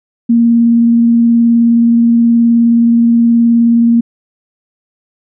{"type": "tone with vibrato", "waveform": "sine", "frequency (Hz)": 233.4, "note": "A#3", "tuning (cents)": 2, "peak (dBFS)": -5, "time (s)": [0.29, 4.01], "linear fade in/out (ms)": 10, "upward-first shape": "sine", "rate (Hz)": 19, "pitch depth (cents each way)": 12, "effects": []}